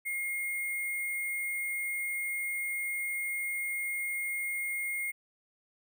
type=tone with sample-and-hold; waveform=sine; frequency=2141 Hz; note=C7; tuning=39 cents sharp; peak=-31 dBFS; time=0.05-5.12 s; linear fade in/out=20 ms; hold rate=11025 Hz; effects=none